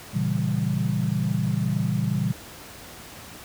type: chord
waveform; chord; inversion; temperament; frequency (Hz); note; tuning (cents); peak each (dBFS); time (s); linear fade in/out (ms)
sine; A# diminished seventh; none; equal; 116.54 / 138.59 / 164.81 / 196; A#2 / C#3 / E3 / G3; 0 / 0 / 0 / 0; -27; 0.13-2.33; 20
effects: pink hiss -42 dBFS RMS until 3.44 s + high-pass 60 Hz 12 dB/octave